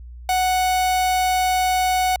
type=tone; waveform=45% pulse; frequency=740 Hz; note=F#5; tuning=in tune; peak=-17 dBFS; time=0.29-2.16 s; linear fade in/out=2 ms; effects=added 60 Hz sine -35 dBFS peak until 2.2 s